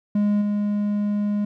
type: tone with level steps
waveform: triangle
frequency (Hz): 206.5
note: G#3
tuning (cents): -10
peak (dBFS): -15 / -18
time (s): 0.15-1.45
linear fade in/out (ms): 5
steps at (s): 0.41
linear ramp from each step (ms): 10
effects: none